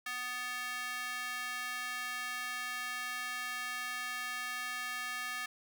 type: tone with high-pass filter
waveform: square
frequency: 248.3 Hz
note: B3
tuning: 9 cents sharp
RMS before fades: -39 dBFS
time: 0.06-5.46 s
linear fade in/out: 5 ms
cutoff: 1600 Hz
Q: 2.1
effects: 11-bit